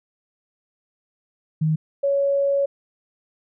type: tone pair in turn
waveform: sine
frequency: 156.7 / 558.4 Hz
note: D#3 / C#5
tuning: +13 / +13 cents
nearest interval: octave + minor seventh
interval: 2200 cents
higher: second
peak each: -17 dBFS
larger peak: neither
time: 1.61-1.76 / 2.03-2.66 s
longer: second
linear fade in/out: 10 ms
effects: none